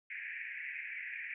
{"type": "band-pass noise", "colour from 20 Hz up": "pink", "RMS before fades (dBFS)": -43, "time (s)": [0.1, 1.34], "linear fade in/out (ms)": 2, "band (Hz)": [1700, 2500], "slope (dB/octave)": 96, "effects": []}